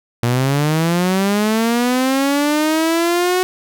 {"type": "linear sweep", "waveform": "sawtooth", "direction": "up", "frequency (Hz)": [116.54, 370], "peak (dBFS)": -10, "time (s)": [0.23, 3.43], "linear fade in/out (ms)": 0, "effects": []}